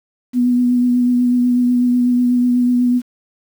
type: tone with vibrato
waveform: sine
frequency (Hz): 246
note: B3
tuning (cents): -7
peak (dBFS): -11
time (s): 0.33-3.02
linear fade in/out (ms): 50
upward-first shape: triangle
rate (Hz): 8.1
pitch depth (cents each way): 21
effects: 7-bit